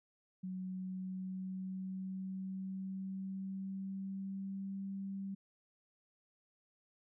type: tone with pitch glide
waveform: sine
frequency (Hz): 185.7 to 195.16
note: F#3 to G3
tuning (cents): +7 to -7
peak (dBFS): -39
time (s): 0.43-5.35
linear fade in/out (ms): 10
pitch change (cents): +86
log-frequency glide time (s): 0.58-4.83
effects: none